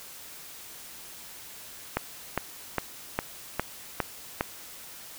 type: click train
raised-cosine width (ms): 0.5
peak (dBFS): -10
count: 7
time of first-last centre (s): 1.97-4.409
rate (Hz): 2.46
effects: white hiss -45 dBFS RMS until 5.18 s